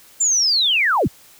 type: linear sweep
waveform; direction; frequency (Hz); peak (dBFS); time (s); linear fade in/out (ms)
sine; down; 7330 to 38.78; -14; 0.2-1.08; 10
effects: white hiss -48 dBFS RMS until 1.39 s